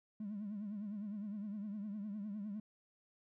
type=tone with vibrato; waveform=triangle; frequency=206.7 Hz; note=G#3; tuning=8 cents flat; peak=-37 dBFS; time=0.2-2.6 s; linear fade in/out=5 ms; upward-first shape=triangle; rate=9.8 Hz; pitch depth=110 cents each way; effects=tanh soft clip ceiling -37 dBFS